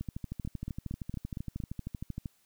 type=two click trains; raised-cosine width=5 ms; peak=-24 / -24 dBFS; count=6 / 30; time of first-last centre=0.45-1.602 / 0.01-2.258 s; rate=4.34 / 12.9 Hz; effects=white hiss -69 dBFS RMS until 2.45 s